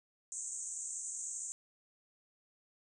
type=band-pass noise; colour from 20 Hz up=white; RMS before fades=-42 dBFS; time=0.32-1.52 s; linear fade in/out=0 ms; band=6400 to 8400 Hz; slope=96 dB/octave; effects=none